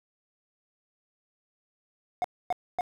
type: tone bursts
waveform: triangle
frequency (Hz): 722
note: F#5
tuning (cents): -43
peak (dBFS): -22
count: 3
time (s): 2.22-2.809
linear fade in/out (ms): 0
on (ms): 23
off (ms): 260
effects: none